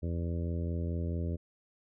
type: harmonic tone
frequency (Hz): 84.6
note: E2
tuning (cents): +45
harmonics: 1 / 2 / 3 / 4 / 5 / 6 / 7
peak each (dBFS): -32 / -38 / -42 / -44 / -46 / -48 / -49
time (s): 0.02-1.37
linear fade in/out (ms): 20
effects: none